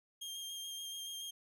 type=tone with vibrato; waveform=sawtooth; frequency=3210 Hz; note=G7; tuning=40 cents sharp; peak=-39 dBFS; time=0.21-1.31 s; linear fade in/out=10 ms; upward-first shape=square; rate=7 Hz; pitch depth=13 cents each way; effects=none